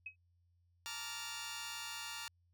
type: tone with exponential decay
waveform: sine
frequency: 2548 Hz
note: D#7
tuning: 41 cents sharp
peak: -39 dBFS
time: 0.06-0.16 s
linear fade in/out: 5 ms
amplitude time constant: 21 ms
type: chord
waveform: 10% pulse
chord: Bb major seventh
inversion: third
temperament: just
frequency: 874.1 / 932.3 / 1165.4 / 1398.5 Hz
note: A5 / Bb5 / D6 / F6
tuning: -12 / 0 / -14 / +2 cents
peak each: -43 / -40 / -42 / -39 dBFS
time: 0.86-2.28 s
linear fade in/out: 0 ms
effects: added 87 Hz sine -70 dBFS peak until 2.53 s